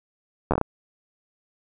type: slowing click train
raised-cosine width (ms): 1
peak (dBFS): -7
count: 6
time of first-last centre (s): 0.51-0.613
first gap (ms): 11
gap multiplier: 1.32
effects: none